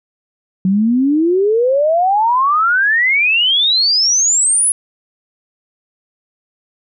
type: exponential sweep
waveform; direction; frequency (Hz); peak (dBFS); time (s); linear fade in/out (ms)
sine; up; 183.3 to 10580; -10; 0.65-4.72; 2
effects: none